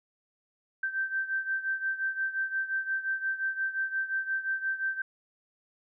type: beating tone pair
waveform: sine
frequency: 1558 / 1563.7 Hz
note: G6 / G6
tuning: -11 / -5 cents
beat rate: 5.7 Hz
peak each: -30 / -34 dBFS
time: 0.83-5.02 s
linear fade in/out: 5 ms
effects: none